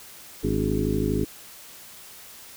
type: harmonic tone with a mistuned harmonic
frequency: 52.3 Hz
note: G#1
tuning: 13 cents sharp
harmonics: 1 / 2 / 3 / 4 / 5 / 6 / 7 / 8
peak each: -30 / -30 / -30 / -30 / -30 / -30 / -30 / -30 dBFS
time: 0.43-1.25 s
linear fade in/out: 10 ms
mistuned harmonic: 6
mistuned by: -80 cents
effects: white hiss -45 dBFS RMS until 2.56 s